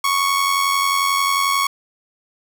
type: tone with amplitude modulation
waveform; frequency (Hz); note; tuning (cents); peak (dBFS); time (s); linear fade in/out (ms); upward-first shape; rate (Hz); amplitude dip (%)
sawtooth; 1108.7; C#6; 0; -10; 0.04-1.67; 5; sine; 91.2; 50
effects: none